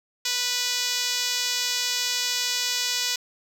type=tone with band-pass filter; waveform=5% pulse; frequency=492.4 Hz; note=B4; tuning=5 cents flat; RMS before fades=-26 dBFS; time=0.25-3.16 s; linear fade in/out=5 ms; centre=5900 Hz; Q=0.74; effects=none